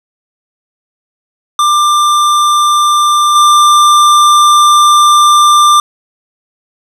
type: tone with level steps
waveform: square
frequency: 1189 Hz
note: D6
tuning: 21 cents sharp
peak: -7 / -4 dBFS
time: 1.59-5.8 s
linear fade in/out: 2 ms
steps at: 3.35 s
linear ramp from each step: 10 ms
effects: low-pass 10000 Hz 12 dB/octave + 7-bit